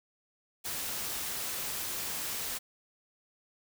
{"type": "noise", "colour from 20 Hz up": "white", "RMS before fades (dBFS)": -36, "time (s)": [0.64, 2.59], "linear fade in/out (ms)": 20, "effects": []}